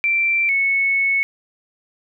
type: tone pair in turn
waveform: sine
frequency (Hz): 2349 / 2205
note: D7 / C#7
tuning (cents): 0 / -10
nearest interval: minor second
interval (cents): 110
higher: first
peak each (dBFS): -15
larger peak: neither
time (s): 0.04-0.49 / 0.49-1.23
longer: second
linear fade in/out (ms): 0
effects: none